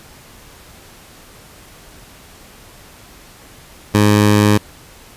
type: tone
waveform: 15% pulse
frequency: 104.3 Hz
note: G#2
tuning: 8 cents sharp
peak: -3 dBFS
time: 3.94-4.58 s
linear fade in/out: 10 ms
effects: pink hiss -42 dBFS RMS until 5.16 s + resampled to 32000 Hz